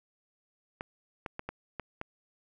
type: clicks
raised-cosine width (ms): 0.5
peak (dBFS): -21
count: 6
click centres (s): 0.809 / 1.262 / 1.394 / 1.49 / 1.797 / 2.014
effects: none